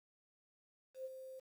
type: tone with ADSR envelope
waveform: sine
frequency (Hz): 523.3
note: C5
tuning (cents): 0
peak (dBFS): -40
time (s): 0.94-1.4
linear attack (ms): 110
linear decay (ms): 31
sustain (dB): -8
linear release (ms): 11
effects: 11-bit